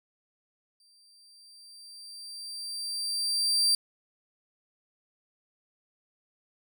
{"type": "tone with exponential growth", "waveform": "35% pulse", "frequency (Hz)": 4699, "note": "D8", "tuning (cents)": 0, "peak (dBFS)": -19, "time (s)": [0.8, 3.75], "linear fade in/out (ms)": 2, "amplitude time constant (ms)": 640, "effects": []}